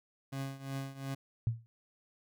30% pulse tone with tremolo, 136 Hz, C#3, 33 cents flat, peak -32 dBFS, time 0.32-1.15 s, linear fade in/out 10 ms, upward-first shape triangle, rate 2.8 Hz, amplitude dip 85%
sine tone with exponential decay, 114.7 Hz, A#2, 28 cents flat, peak -24 dBFS, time 1.47-1.66 s, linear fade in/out 0 ms, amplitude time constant 41 ms
effects none

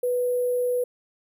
sine tone with sample-and-hold, 493.9 Hz, B4, in tune, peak -21 dBFS, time 0.03-0.84 s, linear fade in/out 5 ms, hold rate 11025 Hz, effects none

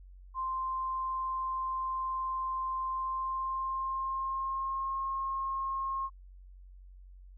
sine tone with pitch glide, 1046.5 to 1075.3 Hz, C6 to C6, 0 to +47 cents, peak -31 dBFS, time 0.34-6.1 s, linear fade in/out 50 ms, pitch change +47 cents, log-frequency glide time 2.88-4.99 s, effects added 46 Hz sine -49 dBFS peak until 7.37 s

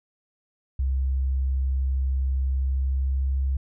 sine tone with pitch glide, 66.2 to 67.05 Hz, C2 to C2, +21 to +43 cents, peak -21 dBFS, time 0.79-3.57 s, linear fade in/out 5 ms, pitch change +22 cents, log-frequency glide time 2.51-3.42 s, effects none

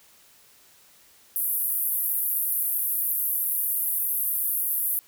white band-pass noise, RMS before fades -26 dBFS, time 1.36-4.99 s, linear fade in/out 0 ms, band 11000 to 15000 Hz, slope 48 dB/octave, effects white hiss -56 dBFS RMS until 5.07 s

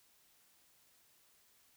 silence, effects white hiss -69 dBFS RMS until 1.76 s

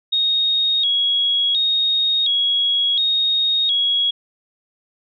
sine tone with vibrato, 3520 Hz, A7, in tune, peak -15 dBFS, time 0.12-4.11 s, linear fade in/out 10 ms, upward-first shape square, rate 0.7 Hz, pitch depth 100 cents each way, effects none

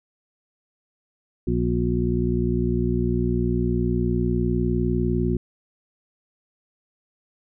harmonic tone, 59.8 Hz, A#1, 45 cents sharp, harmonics 1 / 2 / 3 / 4 / 6, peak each -26 / -26 / -26 / -26 / -26 dBFS, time 1.47-5.37 s, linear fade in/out 5 ms, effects none

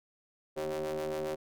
40% pulse ring-modulated tone, 77.78 Hz, D#2, in tune, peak -29 dBFS, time 0.56-1.36 s, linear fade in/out 20 ms, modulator 463 Hz, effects none

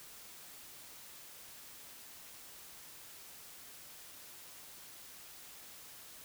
silence, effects white hiss -53 dBFS RMS until 6.24 s

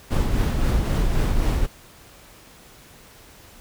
brown noise with tremolo, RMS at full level -18 dBFS, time 0.1-1.67 s, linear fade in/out 20 ms, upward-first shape triangle, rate 3.8 Hz, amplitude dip 40%, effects pink hiss -48 dBFS RMS until 3.6 s

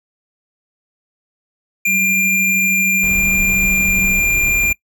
square tone, 2393 Hz, D7, 32 cents sharp, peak -14 dBFS, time 1.85-4.73 s, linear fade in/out 5 ms
sine tone with tremolo, 190.3 Hz, F#3, 49 cents sharp, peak -21 dBFS, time 1.86-4.21 s, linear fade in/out 50 ms, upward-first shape sine, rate 13 Hz, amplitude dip 40%
brown noise, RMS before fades -25 dBFS, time 3.03-4.72 s, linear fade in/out 0 ms
effects noise-tail reverb RT60 0.1 s tail -22 dB re dry

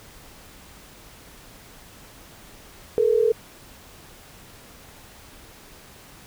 sine tone pair together, 430.4 / 470 Hz, A4 / A#4, -38 / +14 cents, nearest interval major second, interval 152 cents, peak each -19 dBFS, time 2.98-3.32 s, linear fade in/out 0 ms, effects pink hiss -47 dBFS RMS until 6.26 s

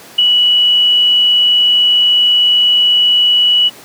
sine tone with ADSR envelope, 2941 Hz, F#7, 11 cents flat, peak -4 dBFS, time 0.18-3.7 s, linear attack 10 ms, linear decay 7 ms, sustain -3 dB, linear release 29 ms, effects pink hiss -36 dBFS RMS until 3.84 s + high-pass 200 Hz 12 dB/octave

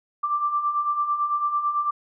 sine beating tone pair, 1170 / 1179 Hz, D6 / D6, -7 / +6 cents, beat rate 9 Hz, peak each -29 / -22 dBFS, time 0.23-1.91 s, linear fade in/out 10 ms, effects none

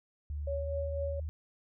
sine tone with pitch glide, 73.4 to 77.05 Hz, D2 to D#2, 0 to -16 cents, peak -34 dBFS, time 0.3-1.29 s, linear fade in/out 0 ms, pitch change +84 cents, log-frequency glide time 0.52-0.7 s
sine tone with tremolo, 560 Hz, C#5, 18 cents sharp, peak -32 dBFS, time 0.47-1.2 s, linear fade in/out 5 ms, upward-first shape triangle, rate 4 Hz, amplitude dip 50%
effects none

